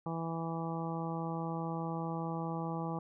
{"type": "harmonic tone", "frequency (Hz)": 164.81, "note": "E3", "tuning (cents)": 0, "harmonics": [1, 2, 3, 4, 5, 6, 7], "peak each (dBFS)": [-37, -42, -44, -47, -42, -47, -46], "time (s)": [0.06, 2.99], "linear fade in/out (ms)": 2, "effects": []}